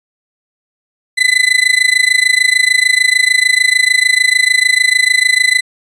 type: tone with amplitude modulation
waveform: 35% pulse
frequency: 2011 Hz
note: B6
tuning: 31 cents sharp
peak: -3 dBFS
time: 1.17-5.61 s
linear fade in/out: 20 ms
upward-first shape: sine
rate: 26.7 Hz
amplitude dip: 90%
effects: resampled to 22050 Hz